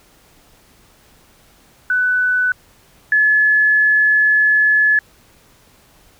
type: tone pair in turn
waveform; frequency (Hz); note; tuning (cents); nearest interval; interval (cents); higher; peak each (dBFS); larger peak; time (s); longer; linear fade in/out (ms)
sine; 1495 / 1713.7; F#6 / A6; +17 / -46; major second; 237; second; -13 / -10; second; 1.9-2.52 / 3.12-4.99; second; 2
effects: pink hiss -51 dBFS RMS until 6.19 s